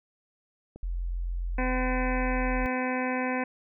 click, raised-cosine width 2 ms, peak -30 dBFS, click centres 0.76 s
sine tone, 43.58 Hz, F1, 3 cents flat, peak -28 dBFS, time 0.83-2.66 s, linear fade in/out 0 ms
harmonic tone, 254.6 Hz, C4, 47 cents flat, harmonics 1 / 2 / 3 / 4 / 6 / 7 / 8 / 9 / 10, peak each -30 / -33 / -35 / -36 / -38 / -38 / -39 / -40 / -40 dBFS, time 1.58-3.44 s, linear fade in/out 5 ms
effects none

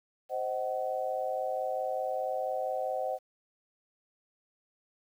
sine chord, C diminished, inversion none, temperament just, 523.3 / 627.9 / 753.5 Hz, C5 / Eb5 / Gb5, 0 / +16 / +31 cents, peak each -34 / -35 / -34 dBFS, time 0.29-3.19 s, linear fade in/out 50 ms, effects 10-bit

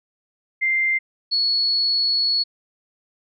sine tone pair in turn, 2093 / 4381 Hz, C7 / C#8, 0 / -21 cents, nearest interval octave + minor second, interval 1279 cents, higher second, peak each -17 dBFS, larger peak neither, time 0.61-0.99 / 1.31-2.44 s, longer second, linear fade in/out 20 ms, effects none

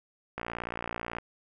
click train, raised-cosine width 0.5 ms, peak -19 dBFS, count 48, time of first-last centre 0.38-1.185 s, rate 58.4 Hz, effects none

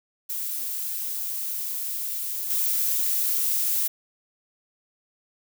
violet noise with level steps, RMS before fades -30 / -24 dBFS, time 0.29-3.88 s, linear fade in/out 10 ms, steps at 2.5 s, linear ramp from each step 5 ms, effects none

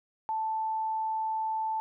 sine tone, 880 Hz, A5, in tune, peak -28 dBFS, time 0.29-1.8 s, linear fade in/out 0 ms, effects none

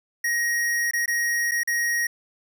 square tone with dropouts, 1884 Hz, A#6, 18 cents sharp, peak -22 dBFS, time 0.24-2.07 s, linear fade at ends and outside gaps 5 ms, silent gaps 0.911-0.934 / 1.059-1.078 / 1.512-1.517 / 1.634-1.674 s, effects none

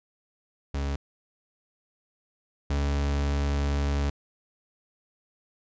40% pulse tone pair in turn, 70.1 / 71.04 Hz, C#2 / C#2, +20 / +43 cents, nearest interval unison, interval 23 cents, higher second, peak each -26 / -23 dBFS, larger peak second, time 0.74-0.96 / 2.7-4.1 s, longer second, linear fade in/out 5 ms, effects resampled to 16000 Hz

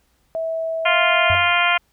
sine tone with pitch glide, 651 to 654.8 Hz, E5 to E5, -22 to -12 cents, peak -21 dBFS, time 0.35-1.35 s, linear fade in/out 0 ms, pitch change +10 cents, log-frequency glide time 0.79-1.15 s
harmonic tone, 349.2 Hz, F4, in tune, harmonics 2 / 3 / 4 / 5 / 6 / 7 / 8 / 9, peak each -22 / -23 / -21 / -27 / -22 / -21 / -27 / -26 dBFS, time 0.85-1.78 s, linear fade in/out 10 ms
sine tone with exponential decay, 93 Hz, F#2, 9 cents sharp, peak -19 dBFS, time 1.3-1.62 s, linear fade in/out 0 ms, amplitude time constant 68 ms
effects added 60 Hz sine -64 dBFS peak until 1.92 s + pink hiss -64 dBFS RMS until 1.92 s

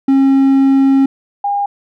triangle / sine tone pair in turn, 270.8 / 808.9 Hz, C#4 / G#5, -40 / -46 cents, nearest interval octave + perfect fifth, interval 1894 cents, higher second, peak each -5 / -13 dBFS, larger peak first, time 0.08-1.06 / 1.44-1.66 s, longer first, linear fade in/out 5 ms, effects none

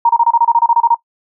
sine tone bursts, 936 Hz, A#5, 7 cents sharp, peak -6 dBFS, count 13, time 0.05-0.946 s, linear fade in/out 5 ms, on 44 ms, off 27 ms, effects noise-tail reverb RT60 0.1 s tail -19 dB re dry

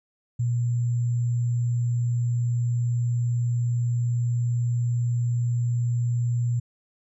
sine tone with sample-and-hold, 120.3 Hz, B2, 45 cents flat, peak -21 dBFS, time 0.39-6.6 s, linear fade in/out 10 ms, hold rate 7350 Hz, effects resampled to 22050 Hz

